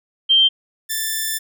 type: tone pair in turn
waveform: sine / 5% pulse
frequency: 3148 / 1766.8 Hz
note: G7 / A6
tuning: +7 / +7 cents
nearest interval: minor seventh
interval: 1000 cents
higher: first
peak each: -10 dBFS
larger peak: neither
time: 0.29-0.49 / 0.89-1.39 s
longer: second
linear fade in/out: 20 ms
effects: none